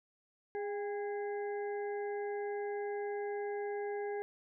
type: harmonic tone with a mistuned harmonic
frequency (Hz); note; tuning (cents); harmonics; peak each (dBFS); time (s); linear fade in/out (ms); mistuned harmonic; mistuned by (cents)
411.8; G#4; -15; 1 / 2 / 4 / 5; -36 / -43 / -50 / -53; 0.55-4.22; 0; 2; -40
effects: none